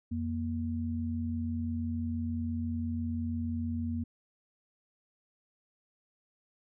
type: tone pair together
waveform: sine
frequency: 87.31 / 235.9 Hz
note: F2 / A#3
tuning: 0 / +21 cents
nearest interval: octave + perfect fourth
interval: 1721 cents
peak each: -34 / -33 dBFS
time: 0.11-4.04 s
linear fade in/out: 10 ms
effects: none